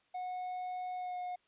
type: tone with pitch glide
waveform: triangle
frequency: 731 to 722.2 Hz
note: F#5 to F#5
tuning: -21 to -42 cents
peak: -35 dBFS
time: 0.14-1.36 s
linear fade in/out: 10 ms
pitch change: -21 cents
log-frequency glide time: 0.96-1.17 s
effects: white hiss -72 dBFS RMS until 1.47 s + resampled to 8000 Hz